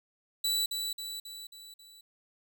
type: tone with echo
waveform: sawtooth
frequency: 3951 Hz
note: B7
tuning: in tune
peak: -24 dBFS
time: 0.44-0.66 s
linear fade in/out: 5 ms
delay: 270 ms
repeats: 5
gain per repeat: -5 dB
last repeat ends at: 2.01 s
effects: none